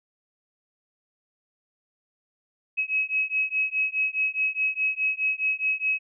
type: beating tone pair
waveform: sine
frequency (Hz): 2556 / 2560.8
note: D#7 / D#7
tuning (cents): +46 / +49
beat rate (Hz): 4.8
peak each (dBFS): -26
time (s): 2.77-5.99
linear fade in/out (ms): 20
effects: none